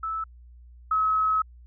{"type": "tone pair in turn", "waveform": "sine", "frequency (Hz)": [1310, 1283.8], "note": ["E6", "E6"], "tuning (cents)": [-11, -46], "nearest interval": "unison", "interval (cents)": 35, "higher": "first", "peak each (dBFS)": [-27, -20], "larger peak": "second", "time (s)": [[0.03, 0.24], [0.91, 1.42]], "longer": "second", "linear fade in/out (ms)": 5, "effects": ["added 60 Hz sine -46 dBFS peak until 1.66 s"]}